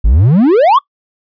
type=exponential sweep; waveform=triangle; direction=up; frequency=45.85 to 1183 Hz; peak=-3 dBFS; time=0.04-0.79 s; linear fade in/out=10 ms; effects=noise-tail reverb RT60 0.1 s tail -23 dB re dry + resampled to 11025 Hz